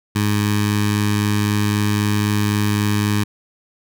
15% pulse tone with notch filter, 103.83 Hz, G#2, in tune, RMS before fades -18 dBFS, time 0.15-3.24 s, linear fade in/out 10 ms, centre 560 Hz, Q 0.68, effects none

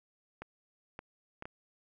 clicks, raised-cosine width 0.5 ms, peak -27 dBFS, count 4, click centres 0.42 / 0.991 / 1.424 / 1.455 s, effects none

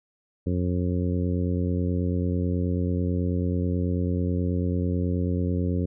harmonic tone, 89.2 Hz, F2, 37 cents sharp, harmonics 1 / 2 / 3 / 4 / 5 / 6, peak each -25 / -28 / -30 / -35 / -35 / -39 dBFS, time 0.46-5.86 s, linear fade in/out 10 ms, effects none

